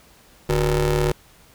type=ring-modulated tone; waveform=25% pulse; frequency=110.7 Hz; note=A2; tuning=11 cents sharp; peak=-11 dBFS; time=0.49-1.12 s; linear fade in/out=5 ms; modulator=258 Hz; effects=pink hiss -52 dBFS RMS until 1.54 s